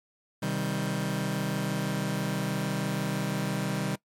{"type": "chord", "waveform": "sawtooth", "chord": "C minor", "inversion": "none", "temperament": "just", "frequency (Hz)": [130.81, 156.98, 196.22], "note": ["C3", "Eb3", "G3"], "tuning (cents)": [0, 16, 2], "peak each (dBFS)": [-29, -28, -27], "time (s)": [0.42, 3.96], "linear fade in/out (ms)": 10, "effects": ["noise-tail reverb RT60 0.1 s tail -21 dB re dry", "MP3 64 kbps"]}